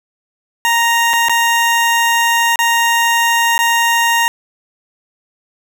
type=tone with dropouts; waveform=20% pulse; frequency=932.3 Hz; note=A#5; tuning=in tune; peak=-6 dBFS; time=0.65-4.28 s; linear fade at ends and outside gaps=0 ms; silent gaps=1.133-1.137 / 1.285-1.295 / 2.558-2.59 / 3.579-3.59 s; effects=none